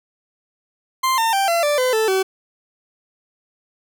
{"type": "tone with pitch steps", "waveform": "40% pulse", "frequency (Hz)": [1046.5, 905.8, 784, 678.6, 587.3, 508.4, 440, 380.8], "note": ["C6", "A#5", "G5", "F5", "D5", "C5", "A4", "F#4"], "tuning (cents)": [0, -50, 0, -50, 0, -50, 0, 50], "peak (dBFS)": -15, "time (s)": [1.03, 2.23], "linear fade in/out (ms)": 10, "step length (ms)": 150, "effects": []}